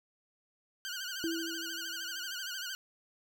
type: tone with vibrato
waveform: 15% pulse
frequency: 1502 Hz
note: F#6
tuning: 26 cents sharp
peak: -31 dBFS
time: 0.85-2.75 s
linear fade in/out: 0 ms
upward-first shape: sine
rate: 13 Hz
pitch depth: 99 cents each way
type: tone with exponential decay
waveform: sine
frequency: 329.6 Hz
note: E4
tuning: in tune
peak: -30 dBFS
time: 1.24-2.35 s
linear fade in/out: 0 ms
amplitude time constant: 240 ms
effects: none